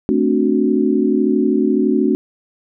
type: chord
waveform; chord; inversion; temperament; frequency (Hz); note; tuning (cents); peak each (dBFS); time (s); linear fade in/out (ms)
sine; D dominant seventh; second; equal; 220 / 261.6 / 293.7 / 370; A3 / C4 / D4 / F#4; 0 / 0 / 0 / 0; -18; 0.09-2.15; 0
effects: none